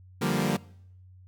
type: chord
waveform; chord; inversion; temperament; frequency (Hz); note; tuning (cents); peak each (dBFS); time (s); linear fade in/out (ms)
sawtooth; G minor seventh; second; equal with one note detuned; 146.83 / 174.61 / 195.43 / 233.1; D3 / F3 / G3 / Bb3; 0 / 0 / -5 / 0; -26; 0.21-0.57; 10
effects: noise-tail reverb RT60 0.7 s tail -22 dB re dry + added 92 Hz sine -49 dBFS peak until 1.27 s